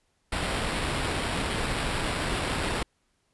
pink noise with sample-and-hold, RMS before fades -29 dBFS, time 0.32-2.83 s, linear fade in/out 5 ms, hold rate 6300 Hz, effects pink hiss -72 dBFS RMS until 3.33 s + resampled to 24000 Hz

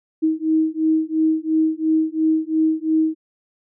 sine beating tone pair, 315.3 / 318.2 Hz, D#4 / D#4, +23 / +39 cents, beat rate 2.9 Hz, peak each -19 dBFS, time 0.22-3.15 s, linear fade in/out 20 ms, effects none

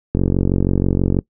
click train, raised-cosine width 3 ms, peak -3 dBFS, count 49, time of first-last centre 0.15-1.189 s, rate 46.2 Hz, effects noise-tail reverb RT60 0.1 s tail -21 dB re dry

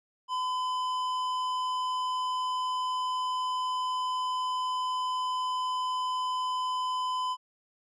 sine tone with tanh clipping, 1012 Hz, B5, 42 cents sharp, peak -30 dBFS, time 0.28-7.37 s, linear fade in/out 50 ms, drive 12 dB, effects none

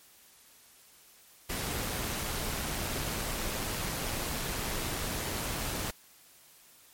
pink noise with amplitude modulation, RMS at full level -33 dBFS, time 1.49-5.91 s, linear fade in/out 10 ms, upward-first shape sine, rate 118 Hz, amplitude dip 25%, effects white hiss -58 dBFS RMS until 6.93 s + MP3 64 kbps

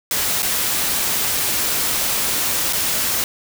white noise with dropouts, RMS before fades -20 dBFS, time 0.11-3.24 s, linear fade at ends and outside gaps 1 ms, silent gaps 0.422-0.429 / 2.727-2.732 s, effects none

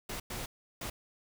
pink noise bursts at uneven times, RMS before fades -39 dBFS, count 3, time 0.09-0.2 / 0.3-0.46 / 0.81-0.9 s, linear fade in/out 5 ms, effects none

